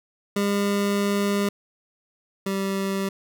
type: tone pair in turn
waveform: 25% pulse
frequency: 201.8 / 194.77 Hz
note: G#3 / G3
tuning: -49 / -11 cents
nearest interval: minor second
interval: 62 cents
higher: first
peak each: -17 / -20 dBFS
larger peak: first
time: 0.36-1.49 / 2.46-3.09 s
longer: first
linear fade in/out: 5 ms
effects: none